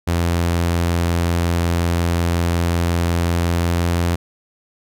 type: tone with pitch glide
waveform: sawtooth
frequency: 85.5 to 86.04 Hz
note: F2 to F2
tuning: -36 to -25 cents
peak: -12 dBFS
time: 0.07-4.16 s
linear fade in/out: 10 ms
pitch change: +11 cents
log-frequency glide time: 3.41-4 s
effects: none